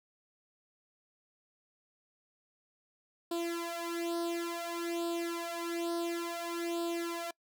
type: tone with flanger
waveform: sawtooth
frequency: 339.8 Hz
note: F4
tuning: 47 cents flat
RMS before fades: -36 dBFS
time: 3.31-7.31 s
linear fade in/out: 5 ms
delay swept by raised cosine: 0.24 to 2.74 ms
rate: 0.57 Hz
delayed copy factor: +0.85
effects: noise-tail reverb RT60 0.1 s tail -25 dB re dry